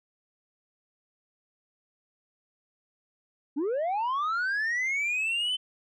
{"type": "linear sweep", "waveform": "sine", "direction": "up", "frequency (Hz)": [261.6, 3074], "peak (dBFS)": -23, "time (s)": [3.56, 5.57], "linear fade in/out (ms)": 20, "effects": ["tanh soft clip ceiling -25 dBFS"]}